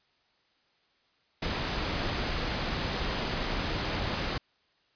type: noise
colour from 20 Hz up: pink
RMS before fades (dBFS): -31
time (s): 1.42-4.38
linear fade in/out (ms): 5
effects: white hiss -69 dBFS RMS until 4.95 s + resampled to 11025 Hz